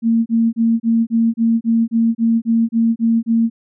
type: tone bursts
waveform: sine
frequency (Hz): 228.6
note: A#3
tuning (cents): -34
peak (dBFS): -11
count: 13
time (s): 0.02-3.5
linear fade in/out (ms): 50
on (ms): 240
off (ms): 30
effects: none